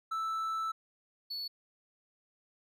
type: tone pair in turn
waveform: triangle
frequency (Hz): 1318.5 / 4426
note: E6 / C#8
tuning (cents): 0 / -3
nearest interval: octave + major sixth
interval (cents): 2097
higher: second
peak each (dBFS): -30 / -35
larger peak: first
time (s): 0.11-0.72 / 1.3-1.48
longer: first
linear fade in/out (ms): 10
effects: none